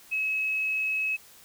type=tone; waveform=sine; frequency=2571 Hz; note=E7; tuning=44 cents flat; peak=-25 dBFS; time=0.11-1.17 s; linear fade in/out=20 ms; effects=white hiss -53 dBFS RMS until 1.44 s